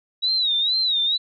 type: tone with vibrato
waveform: sine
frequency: 3851 Hz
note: B7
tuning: 44 cents flat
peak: -18 dBFS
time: 0.22-1.18 s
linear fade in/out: 20 ms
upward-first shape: sine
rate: 2.2 Hz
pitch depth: 130 cents each way
effects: none